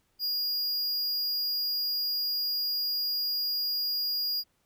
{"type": "tone", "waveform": "square", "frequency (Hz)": 4850, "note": "D#8", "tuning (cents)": -45, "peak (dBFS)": -28, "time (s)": [0.19, 4.44], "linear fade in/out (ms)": 50, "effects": ["pink hiss -72 dBFS RMS until 4.65 s"]}